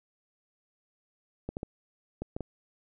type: clicks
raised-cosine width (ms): 2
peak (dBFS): -21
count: 6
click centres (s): 1.49 / 1.569 / 1.631 / 2.22 / 2.365 / 2.407
effects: none